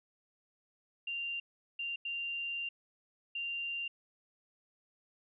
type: tone bursts at uneven times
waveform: sine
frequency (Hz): 2781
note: F7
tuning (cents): -8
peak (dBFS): -35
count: 4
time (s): 1.07-1.4 / 1.79-1.96 / 2.05-2.69 / 3.35-3.88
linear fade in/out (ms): 5
effects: none